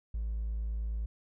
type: tone with hard clipping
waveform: triangle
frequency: 54.7 Hz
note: A1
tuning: 9 cents flat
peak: -31 dBFS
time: 0.14-1.06 s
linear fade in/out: 5 ms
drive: 2 dB
effects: none